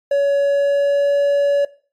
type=tone with pitch glide; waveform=triangle; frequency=563 to 568.2 Hz; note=C#5 to C#5; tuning=+27 to +43 cents; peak=-11 dBFS; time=0.11-1.65 s; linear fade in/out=5 ms; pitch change=+16 cents; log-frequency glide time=0.4-1.14 s; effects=noise-tail reverb RT60 0.4 s tail -19 dB re dry + MP3 64 kbps